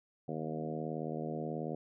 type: harmonic tone with a mistuned harmonic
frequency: 78.5 Hz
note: D#2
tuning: 16 cents sharp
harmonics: 2 / 3 / 4 / 5 / 6 / 7 / 8 / 9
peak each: -41 / -42 / -44 / -44 / -44 / -45 / -49 / -46 dBFS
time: 0.28-1.75 s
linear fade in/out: 5 ms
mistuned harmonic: 2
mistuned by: -15 cents
effects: none